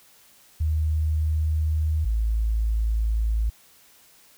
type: tone pair in turn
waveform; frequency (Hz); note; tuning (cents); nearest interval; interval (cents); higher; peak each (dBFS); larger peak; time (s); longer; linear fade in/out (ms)
sine; 77.78 / 55; D#2 / A1; 0 / 0; tritone; 600; first; -20; neither; 0.6-2.05 / 2.05-3.5; neither; 10
effects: white hiss -55 dBFS RMS until 4.37 s